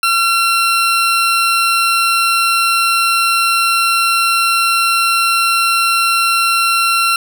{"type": "tone", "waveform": "20% pulse", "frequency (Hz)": 1360, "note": "F6", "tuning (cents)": -46, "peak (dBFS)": -6, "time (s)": [0.03, 7.16], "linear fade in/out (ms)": 2, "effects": []}